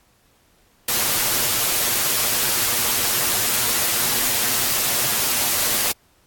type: noise with comb filter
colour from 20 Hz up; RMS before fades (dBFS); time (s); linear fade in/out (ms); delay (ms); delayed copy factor
white; -20; 0.88-5.92; 5; 8.4; +0.55
effects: pink hiss -59 dBFS RMS until 6.26 s + AAC 64 kbps